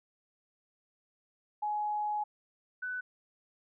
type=tone pair in turn; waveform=sine; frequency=840 / 1496.7 Hz; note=G#5 / F#6; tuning=+19 / +19 cents; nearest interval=minor seventh; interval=1000 cents; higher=second; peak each=-30 / -34 dBFS; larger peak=first; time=1.62-2.24 / 2.82-3.01 s; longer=first; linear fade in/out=10 ms; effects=none